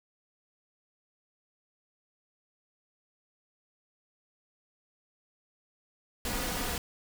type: noise with comb filter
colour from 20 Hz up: pink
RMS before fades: -33 dBFS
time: 6.25-6.78 s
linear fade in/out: 2 ms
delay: 4.1 ms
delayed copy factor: +0.55
effects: none